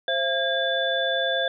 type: tone cluster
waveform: sine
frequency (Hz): 527 / 676 / 1622 / 3493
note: C5 / E5 / G#6 / A7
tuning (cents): +12 / +43 / -41 / -13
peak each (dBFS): -27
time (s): 0.08-1.48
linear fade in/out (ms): 2
effects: none